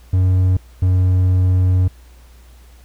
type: tone pair in turn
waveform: triangle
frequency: 92.5 / 91.97 Hz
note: F#2 / F#2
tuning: 0 / -10 cents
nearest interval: unison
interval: 10 cents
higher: first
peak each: -9 dBFS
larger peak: neither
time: 0.13-0.57 / 0.82-1.88 s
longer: second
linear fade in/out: 5 ms
effects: added 60 Hz sine -41 dBFS peak until 2.84 s + pink hiss -52 dBFS RMS until 2.84 s